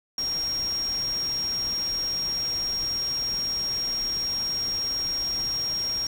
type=tone in noise; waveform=sine; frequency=5580 Hz; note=F8; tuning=2 cents flat; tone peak=-25 dBFS; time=0.18-6.07 s; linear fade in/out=2 ms; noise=pink; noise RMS=-40 dBFS; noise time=0.18-6.07 s; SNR=+12 dB; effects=none